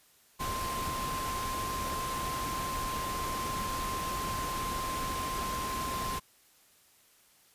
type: tone in noise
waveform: sine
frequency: 1046.5 Hz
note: C6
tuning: in tune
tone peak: -34 dBFS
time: 0.39-6.2 s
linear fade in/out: 20 ms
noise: pink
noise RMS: -37 dBFS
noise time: 0.39-6.2 s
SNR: 0 dB
effects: white hiss -63 dBFS RMS until 7.54 s + resampled to 32000 Hz